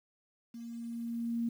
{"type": "tone with level ramp", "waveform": "sine", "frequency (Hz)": 233.1, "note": "A#3", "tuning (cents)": 0, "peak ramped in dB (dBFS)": [-42, -29], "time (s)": [0.54, 1.49], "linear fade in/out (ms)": 5, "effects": ["10-bit"]}